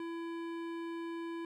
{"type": "tone with hard clipping", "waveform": "sine", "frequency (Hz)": 334.6, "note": "E4", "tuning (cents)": 26, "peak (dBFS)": -40, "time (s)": [0, 1.45], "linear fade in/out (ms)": 2, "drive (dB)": 15, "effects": []}